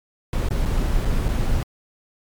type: noise with dropouts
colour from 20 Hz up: brown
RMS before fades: -20 dBFS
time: 0.33-1.63 s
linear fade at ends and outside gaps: 1 ms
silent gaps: 0.487-0.508 / 0.653-0.657 / 1.05-1.054 / 1.284-1.288 s
effects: MP3 96 kbps